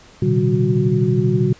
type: tone cluster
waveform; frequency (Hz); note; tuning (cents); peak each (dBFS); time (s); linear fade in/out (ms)
sine; 118.7 / 131.1 / 149.6 / 192.5 / 366; A#2 / C3 / D3 / G3 / F#4; +32 / +4 / +32 / -31 / -19; -20; 0.22-1.53; 5
effects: pink hiss -46 dBFS RMS until 1.59 s + resampled to 16000 Hz

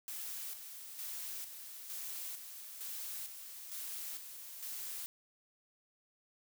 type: noise with tremolo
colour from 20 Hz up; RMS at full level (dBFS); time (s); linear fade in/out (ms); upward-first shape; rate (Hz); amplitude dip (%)
blue; -43; 0.08-5.06; 0; square; 1.1; 50
effects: none

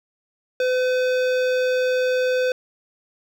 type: tone with hard clipping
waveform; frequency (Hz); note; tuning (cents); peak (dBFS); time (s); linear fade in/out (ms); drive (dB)
sine; 507; B4; +45; -20; 0.6-2.52; 2; 16
effects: none

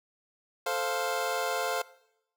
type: chord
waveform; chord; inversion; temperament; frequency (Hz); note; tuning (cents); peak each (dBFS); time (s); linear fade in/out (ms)
25% pulse; F major; first; equal; 440 / 523.3 / 698.5; A4 / C5 / F5; 0 / 0 / 0; -31 / -29 / -28; 0.66-1.82; 5
effects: noise-tail reverb RT60 0.8 s tail -20 dB re dry

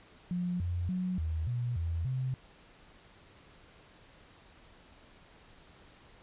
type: tone with pitch steps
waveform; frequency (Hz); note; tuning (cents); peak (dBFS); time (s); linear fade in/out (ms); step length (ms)
sine; 177.7 / 87.5 / 183 / 79.8 / 121.2 / 83.1 / 129.7; F3 / F2 / F#3 / D#2 / B2 / E2 / C3; +30 / +4 / -19 / +44 / -32 / +15 / -15; -30; 0.31-2.34; 0; 290
effects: pink hiss -58 dBFS RMS until 6.22 s + resampled to 8000 Hz

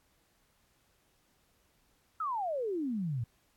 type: exponential sweep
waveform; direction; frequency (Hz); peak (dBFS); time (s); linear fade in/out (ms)
sine; down; 1337 to 110; -31; 2.2-3.24; 5
effects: pink hiss -71 dBFS RMS until 3.56 s + AAC 64 kbps

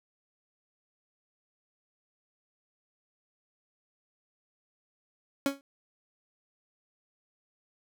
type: tone with exponential decay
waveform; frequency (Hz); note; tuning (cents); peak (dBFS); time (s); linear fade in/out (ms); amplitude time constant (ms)
30% pulse; 277.2; C#4; 0; -19; 5.46-5.61; 1; 31
effects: none

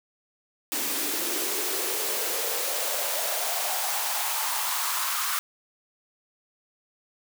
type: noise with high-pass filter sweep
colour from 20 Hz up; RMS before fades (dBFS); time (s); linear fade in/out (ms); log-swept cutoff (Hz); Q
white; -28; 0.72-5.39; 0; 280 to 1200; 4
effects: none

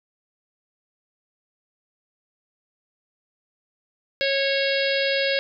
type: harmonic tone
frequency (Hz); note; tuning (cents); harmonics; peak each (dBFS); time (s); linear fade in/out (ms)
549; C#5; -17; 1 / 3 / 4 / 5 / 6 / 7 / 8 / 9; -23 / -28 / -29 / -30 / -31 / -31 / -32 / -33; 4.21-5.39; 0
effects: none

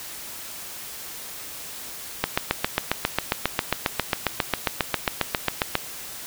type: click train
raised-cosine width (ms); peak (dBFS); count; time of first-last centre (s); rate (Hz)
0.3; -3; 27; 2.24-5.754; 7.4
effects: white hiss -37 dBFS RMS until 6.26 s

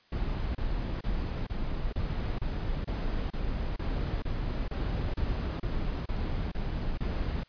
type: noise bursts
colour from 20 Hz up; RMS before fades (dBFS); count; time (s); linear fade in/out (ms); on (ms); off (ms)
brown; -31; 16; 0.12-7.435; 5; 430; 29
effects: white hiss -63 dBFS RMS until 7.48 s + resampled to 11025 Hz

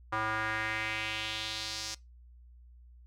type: tone with band-pass filter sweep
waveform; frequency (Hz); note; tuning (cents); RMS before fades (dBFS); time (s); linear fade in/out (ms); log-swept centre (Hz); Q
square; 109.3; A2; -11; -35; 0.12-1.95; 10; 1200 to 5600; 2.5
effects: noise-tail reverb RT60 0.2 s tail -22 dB re dry + added 60 Hz sine -52 dBFS peak until 3.06 s

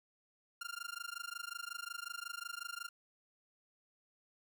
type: tone with amplitude modulation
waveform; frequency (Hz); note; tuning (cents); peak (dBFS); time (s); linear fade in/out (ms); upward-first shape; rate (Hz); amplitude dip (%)
sawtooth; 1396.9; F6; 0; -35; 0.61-2.89; 5; sine; 25.5; 100
effects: none

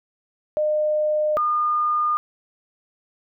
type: tone pair in turn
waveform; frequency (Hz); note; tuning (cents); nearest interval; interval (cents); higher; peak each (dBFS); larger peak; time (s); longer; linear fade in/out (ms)
sine; 608 / 1216; D#5 / D#6; -40 / -40; octave; 1200; second; -18; neither; 0.57-1.37 / 1.37-2.17; neither; 0
effects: none

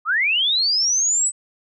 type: linear sweep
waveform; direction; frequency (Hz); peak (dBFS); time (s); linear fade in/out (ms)
sine; up; 1174.7 to 8090; -16; 0.05-1.32; 50
effects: none

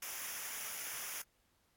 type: noise with comb filter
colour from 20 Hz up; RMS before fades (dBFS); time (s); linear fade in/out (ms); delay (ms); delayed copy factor
white; -43; 0.02-1.22; 5; 0.24; -0.7
effects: pink hiss -75 dBFS RMS until 1.76 s + AAC 64 kbps

